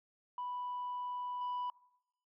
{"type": "tone with level steps", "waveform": "sine", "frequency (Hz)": 987.8, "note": "B5", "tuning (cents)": 0, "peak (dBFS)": [-36, -33], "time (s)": [0.38, 1.7], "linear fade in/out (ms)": 2, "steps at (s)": 1.41, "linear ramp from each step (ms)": 2, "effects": ["noise-tail reverb RT60 0.8 s tail -23 dB re dry", "tanh soft clip ceiling -34 dBFS"]}